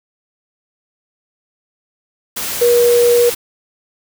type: tone in noise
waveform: sine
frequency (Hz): 478.8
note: A#4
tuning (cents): +46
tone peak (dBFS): -8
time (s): 2.61-3.3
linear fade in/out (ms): 10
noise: white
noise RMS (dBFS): -22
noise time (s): 2.36-3.35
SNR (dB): +11
effects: none